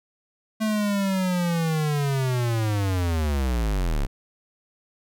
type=linear sweep; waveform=square; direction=down; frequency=220 to 31.68 Hz; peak=-22 dBFS; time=0.6-4.07 s; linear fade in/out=20 ms; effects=none